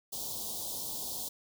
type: band-stop noise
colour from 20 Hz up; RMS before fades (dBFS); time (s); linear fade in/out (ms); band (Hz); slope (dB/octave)
white; -38; 0.12-1.29; 10; 980 to 3400; 48
effects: none